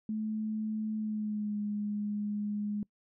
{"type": "tone with pitch glide", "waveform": "sine", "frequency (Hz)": [216.4, 207.6], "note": ["A3", "G#3"], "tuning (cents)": [-29, 0], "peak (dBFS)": -31, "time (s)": [0.09, 2.83], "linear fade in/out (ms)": 2, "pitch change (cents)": -71, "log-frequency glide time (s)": [0.96, 1.58], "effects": ["noise-tail reverb RT60 0.1 s tail -24 dB re dry"]}